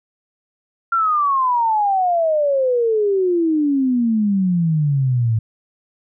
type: exponential sweep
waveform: sine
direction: down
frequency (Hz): 1385 to 108.8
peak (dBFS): -14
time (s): 0.92-5.39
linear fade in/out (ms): 5
effects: none